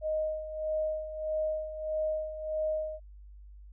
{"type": "tone with tremolo", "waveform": "sine", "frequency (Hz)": 622.3, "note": "D#5", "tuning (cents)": 0, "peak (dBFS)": -27, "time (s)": [0.01, 3], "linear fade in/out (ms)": 50, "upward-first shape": "sine", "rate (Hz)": 1.6, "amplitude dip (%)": 70, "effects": ["added 50 Hz sine -47 dBFS peak until 3.72 s"]}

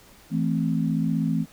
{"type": "chord", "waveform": "sine", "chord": "A minor", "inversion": "second", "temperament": "equal", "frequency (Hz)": [164.81, 220, 261.6], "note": ["E3", "A3", "C4"], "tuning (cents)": [0, 0, 0], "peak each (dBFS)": [-24, -26, -27], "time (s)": [0.3, 1.46], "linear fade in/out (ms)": 50, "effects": ["pink hiss -52 dBFS RMS until 1.52 s"]}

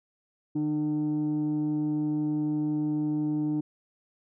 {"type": "tone pair together", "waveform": "sine", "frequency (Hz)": [151, 302], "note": ["D3", "D4"], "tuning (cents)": [48, 48], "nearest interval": "octave", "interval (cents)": 1200, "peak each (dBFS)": [-30, -24], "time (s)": [0.55, 3.61], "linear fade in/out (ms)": 10, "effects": ["tanh soft clip ceiling -22 dBFS"]}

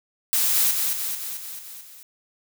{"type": "noise with echo", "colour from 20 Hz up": "blue", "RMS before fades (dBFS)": -21, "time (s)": [0.33, 0.71], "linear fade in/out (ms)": 0, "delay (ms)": 220, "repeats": 6, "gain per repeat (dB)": -4, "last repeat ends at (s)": 2.03, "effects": []}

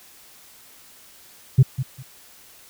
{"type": "tone with echo", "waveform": "sine", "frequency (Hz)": 130.81, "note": "C3", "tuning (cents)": 0, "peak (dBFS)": -6, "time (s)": [1.58, 1.63], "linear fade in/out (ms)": 10, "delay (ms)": 200, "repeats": 2, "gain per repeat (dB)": -14, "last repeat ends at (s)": 2.03, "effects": ["tanh soft clip ceiling -6 dBFS", "white hiss -49 dBFS RMS until 2.69 s"]}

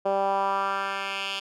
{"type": "tone with band-pass filter sweep", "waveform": "10% pulse", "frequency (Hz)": 196, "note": "G3", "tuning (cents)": 0, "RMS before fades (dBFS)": -27, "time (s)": [0.05, 1.4], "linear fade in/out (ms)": 10, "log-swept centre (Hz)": [580, 3300], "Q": 2.2, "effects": []}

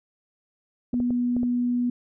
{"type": "tone", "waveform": "sine", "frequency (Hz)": 244.1, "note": "B3", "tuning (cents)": -20, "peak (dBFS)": -21, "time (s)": [0.93, 1.9], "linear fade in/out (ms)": 5}
{"type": "clicks", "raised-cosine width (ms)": 2, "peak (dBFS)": -21, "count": 5, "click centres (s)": [0.941, 1.002, 1.106, 1.366, 1.432]}
{"effects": []}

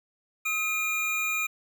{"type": "tone pair together", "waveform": "square", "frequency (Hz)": [1274, 2414], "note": ["D#6", "D7"], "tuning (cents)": [41, 47], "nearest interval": "major seventh", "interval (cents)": 1106, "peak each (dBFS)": [-36, -27], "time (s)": [0.45, 1.47], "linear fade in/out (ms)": 10, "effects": ["10-bit"]}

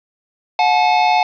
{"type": "tone pair together", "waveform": "square", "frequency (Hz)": [725, 863.3], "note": ["F#5", "A5"], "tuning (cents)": [-35, -33], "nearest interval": "minor third", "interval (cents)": 302, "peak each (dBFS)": -15, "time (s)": [0.59, 1.23], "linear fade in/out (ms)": 2, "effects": ["resampled to 11025 Hz", "7-bit"]}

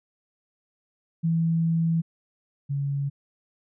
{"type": "tone pair in turn", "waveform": "sine", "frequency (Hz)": [164.81, 140.45], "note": ["E3", "C#3"], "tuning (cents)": [0, 23], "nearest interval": "minor third", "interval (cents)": 277, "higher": "first", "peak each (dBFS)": [-20, -24], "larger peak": "first", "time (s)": [[1.23, 2.02], [2.69, 3.1]], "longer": "first", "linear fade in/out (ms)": 20, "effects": []}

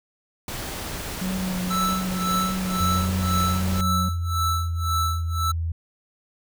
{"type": "noise", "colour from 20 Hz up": "pink", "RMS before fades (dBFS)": -32, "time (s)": [0.48, 3.81], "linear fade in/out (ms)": 2}
{"type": "tone with vibrato", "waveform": "triangle", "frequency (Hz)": 184.6, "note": "F#3", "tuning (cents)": -4, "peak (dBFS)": -23, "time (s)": [1.21, 4.09], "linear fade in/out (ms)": 5, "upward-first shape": "triangle", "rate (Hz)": 1.7, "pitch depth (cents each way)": 33}
{"type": "tone with tremolo", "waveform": "square", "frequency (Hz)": 1318.5, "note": "E6", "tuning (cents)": 0, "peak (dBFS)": -22, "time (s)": [1.7, 5.52], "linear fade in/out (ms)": 10, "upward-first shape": "sine", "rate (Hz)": 1.9, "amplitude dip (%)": 95}
{"type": "tone with pitch glide", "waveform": "sine", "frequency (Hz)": [87, 82.64], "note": ["F2", "E2"], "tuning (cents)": [-6, 5], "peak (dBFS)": -23, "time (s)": [2.8, 5.72], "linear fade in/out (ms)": 5, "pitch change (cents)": -89, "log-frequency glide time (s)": [3.7, 5]}
{"effects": []}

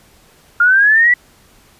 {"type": "linear sweep", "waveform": "sine", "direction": "up", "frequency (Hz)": [1396.9, 1975.5], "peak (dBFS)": -7, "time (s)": [0.6, 1.14], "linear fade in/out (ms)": 5, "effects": ["pink hiss -49 dBFS RMS until 1.79 s", "resampled to 32000 Hz"]}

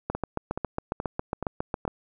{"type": "two click trains", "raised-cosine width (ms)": 1, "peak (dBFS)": [-16, -13], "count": [5, 14], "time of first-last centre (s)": [[0.15, 1.852], [0.1, 1.878]], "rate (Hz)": [2.35, 7.31], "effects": []}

